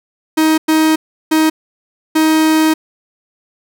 45% pulse tone bursts at uneven times, 314.9 Hz, D#4, 21 cents sharp, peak -9 dBFS, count 4, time 0.37-0.58 / 0.68-0.96 / 1.31-1.5 / 2.15-2.74 s, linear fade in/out 10 ms, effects none

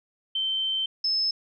sine tone pair in turn, 3103 / 5219 Hz, G7 / E8, -18 / -18 cents, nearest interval major sixth, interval 900 cents, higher second, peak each -24 / -22 dBFS, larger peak second, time 0.35-0.86 / 1.04-1.31 s, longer first, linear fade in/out 5 ms, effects none

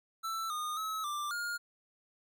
square tone with pitch steps, 1328 / 1226 / 1290 / 1181 / 1419 Hz, E6 / D#6 / E6 / D6 / F6, +12 / -26 / -38 / +9 / +27 cents, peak -35 dBFS, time 0.23-1.58 s, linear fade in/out 20 ms, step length 270 ms, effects none

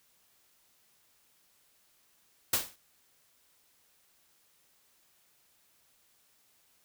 white noise with exponential decay, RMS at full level -23 dBFS, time 2.53-2.76 s, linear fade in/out 5 ms, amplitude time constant 48 ms, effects white hiss -68 dBFS RMS until 6.84 s

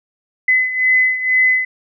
sine beating tone pair, 2023 / 2025.1 Hz, B6 / B6, +41 / +43 cents, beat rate 2.1 Hz, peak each -13 / -18 dBFS, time 0.48-1.65 s, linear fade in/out 5 ms, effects none

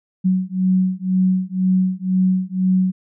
sine beating tone pair, 185 / 187 Hz, F#3 / F#3, 0 / +19 cents, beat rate 2 Hz, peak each -18 dBFS, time 0.24-2.92 s, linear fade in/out 20 ms, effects none

